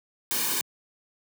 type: noise with comb filter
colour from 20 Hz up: white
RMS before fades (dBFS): -27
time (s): 0.31-0.61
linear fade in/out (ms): 0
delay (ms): 1.5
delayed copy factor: -0.8
effects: high-pass 150 Hz 12 dB/octave